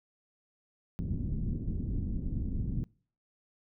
pink low-pass noise, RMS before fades -33 dBFS, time 0.99-2.84 s, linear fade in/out 0 ms, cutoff 260 Hz, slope 24 dB/octave, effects noise-tail reverb RT60 0.5 s tail -26 dB re dry

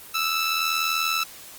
15% pulse tone with amplitude modulation, 1318.5 Hz, E6, in tune, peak -13 dBFS, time 0.14-1.24 s, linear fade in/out 10 ms, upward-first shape sine, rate 80.1 Hz, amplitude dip 60%, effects white hiss -43 dBFS RMS until 1.58 s + Opus 24 kbps

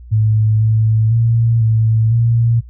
sine tone with pitch steps, 108.6 / 110.3 / 115.3 / 111.4 / 116.4 Hz, A2 / A2 / A#2 / A2 / A#2, -22 / +5 / -19 / +22 / -2 cents, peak -10 dBFS, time 0.11-2.61 s, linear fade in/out 20 ms, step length 500 ms, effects noise-tail reverb RT60 0.1 s tail -22 dB re dry + added 60 Hz sine -33 dBFS peak until 2.69 s

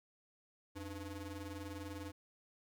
30% pulse ring-modulated tone, 196 Hz, G3, in tune, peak -38 dBFS, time 0.75-2.12 s, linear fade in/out 20 ms, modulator 108 Hz, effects none

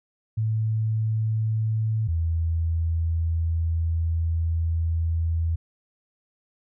sine tone pair in turn, 110 / 82.41 Hz, A2 / E2, 0 / 0 cents, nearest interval perfect fourth, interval 500 cents, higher first, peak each -21 dBFS, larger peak neither, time 0.37-2.08 / 2.08-5.56 s, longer second, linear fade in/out 10 ms, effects none

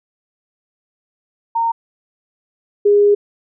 sine tone pair in turn, 920 / 409.8 Hz, A#5 / G#4, -23 / -23 cents, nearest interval octave + major second, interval 1400 cents, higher first, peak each -14 / -8 dBFS, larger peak second, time 1.55-1.72 / 2.85-3.15 s, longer second, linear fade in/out 10 ms, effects none

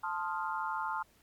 sine chord, F dominant seventh, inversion first, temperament equal, 880 / 1046.5 / 1244.5 / 1396.9 Hz, A5 / C6 / Eb6 / F6, 0 / 0 / 0 / 0 cents, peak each -36 / -38 / -40 / -39 dBFS, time 0.03-1.03 s, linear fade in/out 10 ms, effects pink hiss -66 dBFS RMS until 1.22 s + MP3 96 kbps

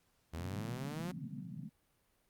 sawtooth exponential sweep, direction up, 79.3 to 185 Hz, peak -36 dBFS, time 0.33-1.12 s, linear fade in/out 10 ms
pink band-pass noise, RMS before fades -45 dBFS, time 0.35-1.7 s, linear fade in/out 50 ms, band 120 to 260 Hz, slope 96 dB/octave
effects pink hiss -75 dBFS RMS until 2.29 s + Opus 48 kbps

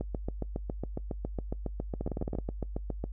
two click trains, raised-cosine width 2 ms, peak -20 / -20 dBFS, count 8 / 23, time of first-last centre 2.01-2.386 / 0.01-3.04 s, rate 18.6 / 7.26 Hz, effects noise-tail reverb RT60 0.1 s tail -22 dB re dry + added 50 Hz sine -36 dBFS peak until 3.12 s

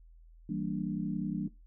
sine chord, E half-diminished seventh, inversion none, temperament equal, 164.81 / 196 / 233.1 / 293.7 Hz, E3 / G3 / Bb3 / D4, 0 / 0 / 0 / 0 cents, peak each -38 / -36 / -38 / -37 dBFS, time 0.49-1.48 s, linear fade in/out 5 ms, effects noise-tail reverb RT60 0.2 s tail -17 dB re dry + added 41 Hz sine -53 dBFS peak until 1.66 s

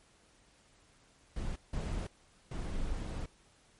brown noise bursts at uneven times, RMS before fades -36 dBFS, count 3, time 1.36-1.56 / 1.73-2.07 / 2.51-3.26 s, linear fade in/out 5 ms, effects pink hiss -65 dBFS RMS until 3.79 s + MP3 48 kbps

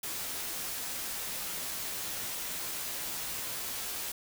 white noise with comb filter, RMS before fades -37 dBFS, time 0.03-4.12 s, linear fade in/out 5 ms, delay 14 ms, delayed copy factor -0.5, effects none

